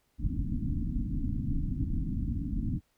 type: low-pass noise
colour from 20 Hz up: pink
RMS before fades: -31 dBFS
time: 0.18-2.81 s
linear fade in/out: 50 ms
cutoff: 300 Hz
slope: 96 dB/octave
effects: pink hiss -73 dBFS RMS until 2.97 s